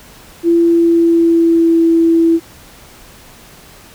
sine tone with pitch glide, 338.4 to 331.1 Hz, E4 to E4, +45 to +8 cents, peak -7 dBFS, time 0.43-2.4 s, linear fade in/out 50 ms, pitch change -37 cents, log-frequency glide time 0.55-1.81 s, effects pink hiss -40 dBFS RMS until 3.94 s

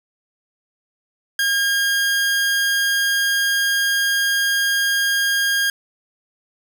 sawtooth tone, 1620 Hz, G#6, 43 cents flat, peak -13 dBFS, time 1.39-5.7 s, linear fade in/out 2 ms, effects none

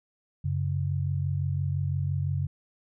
sine tone pair together, 93.93 / 139.8 Hz, F#2 / C#3, +27 / +15 cents, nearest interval perfect fifth, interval 688 cents, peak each -28 dBFS, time 0.44-2.47 s, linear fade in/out 10 ms, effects none

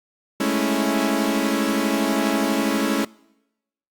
sawtooth chord, A major seventh, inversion third, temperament equal, 207.7 / 220 / 277.2 / 329.6 Hz, G#3 / A3 / C#4 / E4, 0 / 0 / 0 / 0 cents, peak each -22 / -22 / -19 / -22 dBFS, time 0.4-3.05 s, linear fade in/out 5 ms, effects noise-tail reverb RT60 0.9 s tail -24 dB re dry + Opus 48 kbps

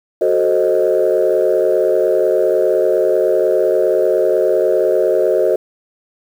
sine chord, F# diminished seventh, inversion none, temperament equal with one note detuned, 370 / 440 / 526.6 / 622.3 Hz, F#4 / A4 / C5 / Eb5, 0 / 0 / +11 / 0 cents, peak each -16 dBFS, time 0.21-5.56 s, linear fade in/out 5 ms, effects tanh soft clip ceiling -4 dBFS + 7-bit

